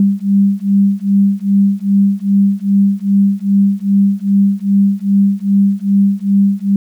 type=beating tone pair; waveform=sine; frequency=197.2 / 199.7 Hz; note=G3 / G3; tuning=+11 / +32 cents; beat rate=2.5 Hz; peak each=-12 dBFS; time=0-6.76 s; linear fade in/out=2 ms; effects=8-bit